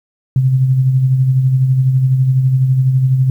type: tone with tremolo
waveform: sine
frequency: 130.81 Hz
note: C3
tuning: in tune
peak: -7 dBFS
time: 0.36-3.3 s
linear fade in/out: 2 ms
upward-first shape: sine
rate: 12 Hz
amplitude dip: 45%
effects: 8-bit